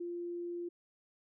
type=tone; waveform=sine; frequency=347.2 Hz; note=F4; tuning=10 cents flat; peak=-37 dBFS; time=0-0.69 s; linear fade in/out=10 ms; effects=none